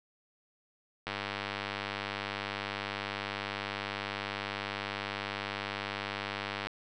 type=click train; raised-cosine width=0.3 ms; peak=-18 dBFS; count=561; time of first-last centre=1.07-6.67 s; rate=100 Hz; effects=none